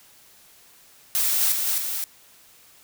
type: noise with echo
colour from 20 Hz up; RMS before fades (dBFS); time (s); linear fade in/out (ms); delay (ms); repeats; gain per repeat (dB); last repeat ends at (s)
blue; -22; 1.15-1.52; 0; 260; 2; -3; 2.04
effects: white hiss -53 dBFS RMS until 2.83 s